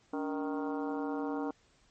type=harmonic tone with a mistuned harmonic; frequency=155.56 Hz; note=D#3; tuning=in tune; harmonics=2 / 3 / 4 / 5 / 6 / 7 / 8 / 9; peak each=-34 / -39 / -46 / -42 / -45 / -47 / -52 / -49 dBFS; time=0.13-1.51 s; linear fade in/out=5 ms; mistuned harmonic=2; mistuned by=-140 cents; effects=pink hiss -67 dBFS RMS until 1.9 s + MP3 32 kbps